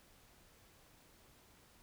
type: silence
effects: pink hiss -65 dBFS RMS until 1.82 s